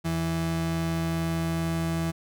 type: tone pair together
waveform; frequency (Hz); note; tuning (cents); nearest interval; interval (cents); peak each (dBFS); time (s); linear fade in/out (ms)
35% pulse; 82.41 / 164.81; E2 / E3; 0 / 0; octave; 1200; -33 / -25; 0.04-2.12; 20
effects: none